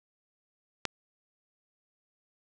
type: click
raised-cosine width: 0.2 ms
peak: -11 dBFS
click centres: 0.853 s
effects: 7-bit